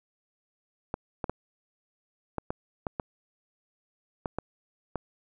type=clicks; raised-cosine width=1 ms; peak=-16 dBFS; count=10; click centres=0.941 / 1.242 / 1.296 / 2.383 / 2.505 / 2.868 / 2.998 / 4.258 / 4.386 / 4.957 s; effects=none